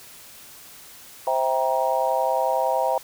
sine chord, C dominant seventh, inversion none, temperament just, 523.3 / 654.1 / 784.9 / 941.9 Hz, C5 / E5 / G5 / Bb5, 0 / -14 / +2 / +18 cents, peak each -25 dBFS, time 1.27-2.98 s, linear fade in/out 2 ms, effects white hiss -45 dBFS RMS until 3.03 s

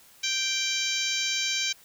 harmonic tone, 784 Hz, G5, in tune, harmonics 2 / 3 / 4 / 5 / 6 / 7 / 8 / 9, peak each -38 / -31 / -32 / -32 / -36 / -35 / -33 / -40 dBFS, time 0.23-1.73 s, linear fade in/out 10 ms, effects white hiss -55 dBFS RMS until 1.84 s

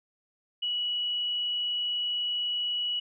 sine tone, 2932 Hz, F#7, 16 cents flat, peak -27 dBFS, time 0.62-3 s, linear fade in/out 10 ms, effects none

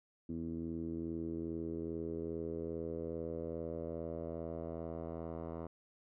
10% pulse tone with low-pass filter sweep, 82.41 Hz, E2, in tune, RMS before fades -41 dBFS, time 0.29-5.67 s, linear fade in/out 5 ms, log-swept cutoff 280 to 820 Hz, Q 3.4, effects none

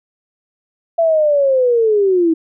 sine linear sweep, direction down, 674 to 317.1 Hz, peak -10 dBFS, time 0.98-2.34 s, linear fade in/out 10 ms, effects none

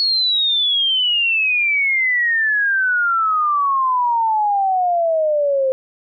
sine exponential sweep, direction down, 4388 to 520 Hz, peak -14 dBFS, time 0-5.72 s, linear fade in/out 0 ms, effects none

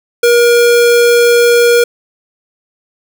square tone, 475.8 Hz, A#4, 35 cents sharp, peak -6 dBFS, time 0.23-1.84 s, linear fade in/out 5 ms, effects none

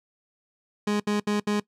30% pulse tone bursts, 207.7 Hz, G#3, in tune, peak -20 dBFS, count 4, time 0.87-1.6 s, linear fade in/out 5 ms, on 130 ms, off 70 ms, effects noise-tail reverb RT60 0.1 s tail -21 dB re dry + low-pass 8000 Hz 12 dB/octave

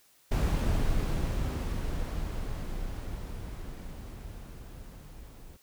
brown noise with level ramp, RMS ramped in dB -25 to -48 dBFS, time 0.31-5.57 s, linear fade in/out 10 ms, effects white hiss -63 dBFS RMS until 5.62 s

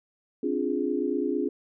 sine chord, D half-diminished seventh, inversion third, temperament equal with one note detuned, 264.8 / 293.7 / 349.2 / 415.3 Hz, C4 / D4 / F4 / Ab4, +21 / 0 / 0 / 0 cents, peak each -30 dBFS, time 0.43-1.49 s, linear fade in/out 5 ms, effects none

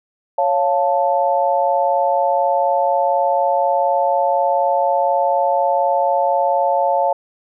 sine chord, Db augmented, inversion none, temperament equal, 554.4 / 698.5 / 880 Hz, Db5 / F5 / A5, 0 / 0 / 0 cents, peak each -18 dBFS, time 0.38-7.13 s, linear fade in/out 5 ms, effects none

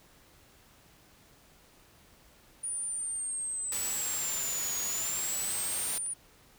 sine exponential two-way sweep, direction down then up, 9570 to 6710 to 9570 Hz, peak -32 dBFS, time 2.63-6.14 s, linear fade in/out 10 ms, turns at 4.8 s
white noise, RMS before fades -37 dBFS, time 3.72-5.98 s, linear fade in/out 0 ms
click, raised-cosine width 0.2 ms, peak -36 dBFS, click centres 6.063 s
effects pink hiss -60 dBFS RMS until 6.58 s

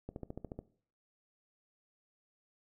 click train, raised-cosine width 2 ms, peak -28 dBFS, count 8, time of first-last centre 0.09-0.59 s, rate 14 Hz, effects noise-tail reverb RT60 0.5 s tail -18 dB re dry

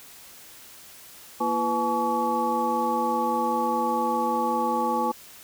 sine tone cluster, 235.9 / 341 / 498.1 / 853 / 1131 Hz, A#3 / F4 / B4 / G#5 / C#6, +21 / -41 / +15 / +46 / +34 cents, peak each -30 / -32 / -30 / -25 / -29 dBFS, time 1.4-5.12 s, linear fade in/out 10 ms, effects white hiss -47 dBFS RMS until 5.43 s

